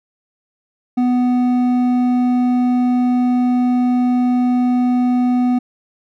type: tone with hard clipping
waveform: triangle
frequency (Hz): 247.9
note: B3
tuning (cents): +7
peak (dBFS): -14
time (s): 0.97-5.59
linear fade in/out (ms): 10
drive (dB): 10
effects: none